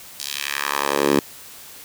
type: tone with high-pass filter sweep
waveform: 10% pulse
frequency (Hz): 71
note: C#2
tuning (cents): +42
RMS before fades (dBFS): -22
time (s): 0.2-1.19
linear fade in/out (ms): 0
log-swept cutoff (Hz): 4800 to 270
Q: 1.4
effects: white hiss -41 dBFS RMS until 1.84 s